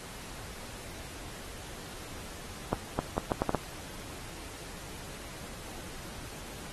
accelerating click train, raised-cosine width 1 ms, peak -13 dBFS, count 7, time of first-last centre 2.73-3.547 s, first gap 260 ms, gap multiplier 0.73, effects pink hiss -45 dBFS RMS until 6.72 s + AAC 32 kbps

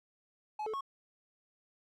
triangle tone with pitch steps, 851 / 435.6 / 1099 Hz, G#5 / A4 / C#6, +42 / -17 / -15 cents, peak -33 dBFS, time 0.59-0.809 s, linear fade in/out 5 ms, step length 73 ms, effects none

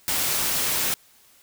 white noise, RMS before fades -24 dBFS, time 0.08-0.94 s, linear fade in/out 0 ms, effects white hiss -56 dBFS RMS until 1.42 s

